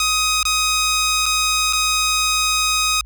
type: tone with dropouts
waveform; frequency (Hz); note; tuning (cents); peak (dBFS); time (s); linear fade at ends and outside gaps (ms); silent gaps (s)
10% pulse; 1256; D#6; +16; -8; 0-3.01; 2; 0.43-0.452 / 1.258-1.262 / 1.727-1.732
effects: added 54 Hz sine -34 dBFS peak until 3.05 s